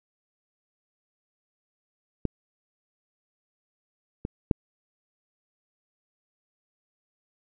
clicks, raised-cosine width 3 ms, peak -12 / -17 / -7 dBFS, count 3, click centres 2.253 / 4.251 / 4.512 s, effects none

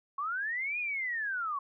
sine linear two-way sweep, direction up then down, 1084 to 2489 to 1084 Hz, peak -31 dBFS, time 0.18-1.59 s, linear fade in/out 5 ms, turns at 0.79 s, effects none

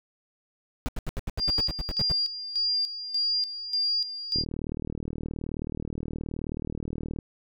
brown noise bursts, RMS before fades -29 dBFS, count 13, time 0.86-2.121 s, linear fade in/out 0 ms, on 25 ms, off 78 ms
sine tone with tremolo, 4799 Hz, D8, 37 cents sharp, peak -23 dBFS, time 1.38-4.45 s, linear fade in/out 50 ms, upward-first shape square, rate 1.7 Hz, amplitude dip 70%
click train, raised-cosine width 3 ms, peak -20 dBFS, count 111, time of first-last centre 4.36-7.188 s, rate 38.9 Hz
effects none

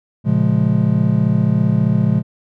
triangle chord, Bb minor seventh, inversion none, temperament just, 116.54 / 139.85 / 174.81 / 209.8 Hz, Bb2 / Db3 / F3 / Ab3, 0 / +16 / +2 / +18 cents, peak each -16 dBFS, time 0.24-2.23 s, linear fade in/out 50 ms, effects none

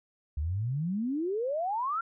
sine exponential sweep, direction up, 69.3 to 1396.9 Hz, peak -28 dBFS, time 0.37-2.01 s, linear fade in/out 5 ms, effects none

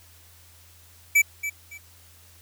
square tone with echo, 2309 Hz, D7, 30 cents flat, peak -15 dBFS, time 1.15-1.22 s, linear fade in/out 10 ms, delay 280 ms, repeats 2, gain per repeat -12 dB, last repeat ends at 1.78 s, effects added 85 Hz sine -54 dBFS peak until 2.41 s + white hiss -54 dBFS RMS until 2.41 s

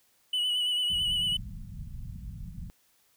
triangle tone with vibrato, 2960 Hz, F#7, in tune, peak -24 dBFS, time 0.33-1.37 s, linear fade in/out 5 ms, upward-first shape sine, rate 9 Hz, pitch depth 35 cents each way
pink low-pass noise, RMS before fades -40 dBFS, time 0.9-2.7 s, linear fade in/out 0 ms, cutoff 200 Hz, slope 48 dB/octave
effects white hiss -67 dBFS RMS until 3.16 s

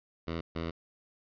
10% pulse tone bursts at uneven times, 82.9 Hz, E2, 10 cents sharp, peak -25 dBFS, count 2, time 0.27-0.41 / 0.55-0.71 s, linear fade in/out 10 ms, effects resampled to 11025 Hz

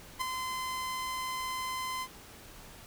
sawtooth tone with ADSR envelope, 1030 Hz, C6, 28 cents flat, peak -24 dBFS, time 0.19-2.08 s, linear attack 25 ms, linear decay 6 ms, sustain -6 dB, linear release 60 ms, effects pink hiss -51 dBFS RMS until 2.86 s

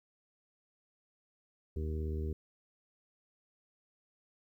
harmonic tone, 77.78 Hz, D#2, in tune, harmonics 1 / 2 / 3 / 4 / 5 / 6, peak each -34 / -45 / -46 / -49 / -43 / -51 dBFS, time 1.76-2.33 s, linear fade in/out 5 ms, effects 12-bit

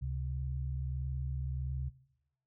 sine tone pair together, 69.3 / 130.82 Hz, C#2 / C3, 0 / 0 cents, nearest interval major seventh, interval 1100 cents, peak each -36 / -37 dBFS, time 0.01-1.9 s, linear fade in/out 20 ms, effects noise-tail reverb RT60 0.9 s tail -19 dB re dry

